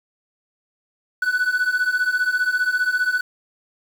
triangle beating tone pair, 1480 / 1495 Hz, F#6 / F#6, 0 / +17 cents, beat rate 15 Hz, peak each -21 / -18 dBFS, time 1.22-3.21 s, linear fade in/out 5 ms, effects 7-bit

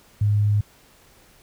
sine tone, 103.83 Hz, G#2, in tune, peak -16 dBFS, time 0.21-0.61 s, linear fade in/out 5 ms, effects pink hiss -54 dBFS RMS until 1.42 s

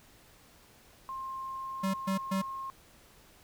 sine tone with pitch glide, 1060 to 1072.3 Hz, C6 to C6, +22 to +42 cents, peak -36 dBFS, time 1.09-2.7 s, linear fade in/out 0 ms, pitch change +20 cents, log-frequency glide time 1.44-2.49 s
square tone bursts, 192.4 Hz, G3, 32 cents flat, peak -29 dBFS, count 3, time 1.83-2.42 s, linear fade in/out 10 ms, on 110 ms, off 130 ms
effects pink hiss -59 dBFS RMS until 3.43 s

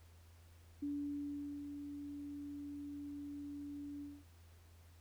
sine tone with ADSR envelope, 287.9 Hz, D4, 34 cents flat, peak -37 dBFS, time 0.82-4.24 s, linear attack 9 ms, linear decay 810 ms, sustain -7 dB, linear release 220 ms, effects added 84 Hz sine -59 dBFS peak until 5 s + pink hiss -69 dBFS RMS until 5 s

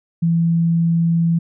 sine tone, 167.2 Hz, E3, 25 cents sharp, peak -13 dBFS, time 0.22-1.39 s, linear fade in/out 10 ms, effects none

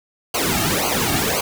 pink noise with flanger, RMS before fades -20 dBFS, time 0.34-1.41 s, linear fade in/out 5 ms, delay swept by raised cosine 0.55 to 2.05 ms, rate 1.9 Hz, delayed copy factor -0.95, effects none

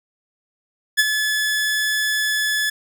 sawtooth tone with ADSR envelope, 1719 Hz, A6, 41 cents flat, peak -7 dBFS, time 0.97-2.7 s, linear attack 25 ms, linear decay 33 ms, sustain -8 dB, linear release 7 ms, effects none

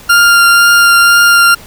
40% pulse tone with vibrato, 1396.9 Hz, F6, in tune, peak -3 dBFS, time 0.09-1.55 s, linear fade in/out 10 ms, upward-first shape triangle, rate 2 Hz, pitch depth 10 cents each way, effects pink hiss -35 dBFS RMS until 1.66 s

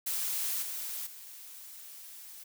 blue noise with level steps, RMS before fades -33 / -38 / -48 dBFS, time 0.06-2.44 s, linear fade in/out 10 ms, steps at 0.62 / 1.06 s, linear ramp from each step 10 ms, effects none

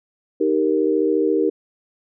sine chord, Eb major, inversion none, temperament equal, 311.1 / 392 / 466.2 Hz, Eb4 / G4 / Bb4, 0 / 0 / 0 cents, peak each -20 dBFS, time 0.4-1.5 s, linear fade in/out 10 ms, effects none

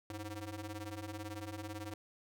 sawtooth ring-modulated tone, 210 Hz, G#3, 19 cents sharp, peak -35 dBFS, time 0.1-1.94 s, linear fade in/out 2 ms, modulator 114 Hz, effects none

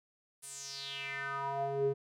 square tone with band-pass filter sweep, 138.59 Hz, C#3, in tune, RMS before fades -37 dBFS, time 0.42-1.94 s, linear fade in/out 20 ms, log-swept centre 9900 to 340 Hz, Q 5, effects none

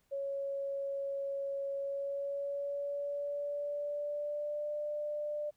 sine tone with pitch glide, 554.4 to 594.2 Hz, C#5 to D5, 0 to +20 cents, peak -34 dBFS, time 0.11-5.51 s, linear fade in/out 20 ms, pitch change +120 cents, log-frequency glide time 1.75-4.71 s, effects pink hiss -75 dBFS RMS until 5.56 s

